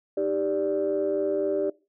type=tone cluster; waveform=sine; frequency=309.5 / 393.5 / 586 Hz; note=D#4 / G4 / D5; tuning=-9 / +7 / -4 cents; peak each=-31 / -25 / -26 dBFS; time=0.17-1.7 s; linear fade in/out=5 ms; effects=noise-tail reverb RT60 0.3 s tail -22 dB re dry + tanh soft clip ceiling -16 dBFS